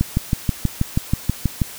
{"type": "click train", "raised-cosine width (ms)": 5, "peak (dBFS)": -4, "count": 11, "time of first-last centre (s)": [0.01, 1.618], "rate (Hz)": 6.22, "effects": ["white hiss -36 dBFS RMS until 1.78 s"]}